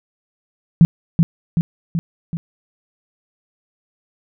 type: tone with echo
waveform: sine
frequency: 166.5 Hz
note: E3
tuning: 18 cents sharp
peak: -4 dBFS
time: 0.81-0.85 s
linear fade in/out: 0 ms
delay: 380 ms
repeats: 4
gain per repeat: -4 dB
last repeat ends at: 2.37 s
effects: none